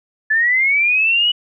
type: linear sweep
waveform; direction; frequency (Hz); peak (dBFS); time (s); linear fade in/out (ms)
sine; up; 1724 to 2960; -12; 0.3-1.32; 10
effects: none